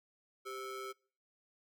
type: ring-modulated tone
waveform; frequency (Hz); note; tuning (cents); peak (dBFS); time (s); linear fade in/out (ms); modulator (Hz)
square; 457.5; A#4; -32; -39; 0.45-0.93; 20; 850
effects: noise-tail reverb RT60 0.5 s tail -26 dB re dry